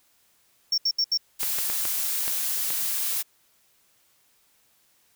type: tone bursts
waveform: triangle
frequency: 5480 Hz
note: F8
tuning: 34 cents flat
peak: -19 dBFS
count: 4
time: 0.72-1.175 s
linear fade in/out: 5 ms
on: 59 ms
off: 73 ms
type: noise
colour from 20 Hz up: blue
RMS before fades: -27 dBFS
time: 1.39-3.23 s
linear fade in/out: 20 ms
type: clicks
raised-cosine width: 0.3 ms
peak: -16 dBFS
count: 6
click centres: 1.432 / 1.586 / 1.7 / 1.853 / 2.28 / 2.705 s
effects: white hiss -64 dBFS RMS until 5.15 s